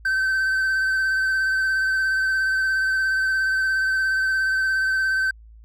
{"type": "tone with vibrato", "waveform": "triangle", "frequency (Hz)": 1543, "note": "G6", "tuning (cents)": -28, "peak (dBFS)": -17, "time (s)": [0.05, 5.31], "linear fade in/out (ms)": 5, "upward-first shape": "sine", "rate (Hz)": 17, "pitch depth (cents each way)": 18, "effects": ["added 55 Hz sine -43 dBFS peak until 5.64 s"]}